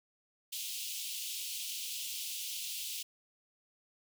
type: high-pass noise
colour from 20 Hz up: pink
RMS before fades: -40 dBFS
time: 0.52-3.03 s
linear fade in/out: 10 ms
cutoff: 2700 Hz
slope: 48 dB/octave
effects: none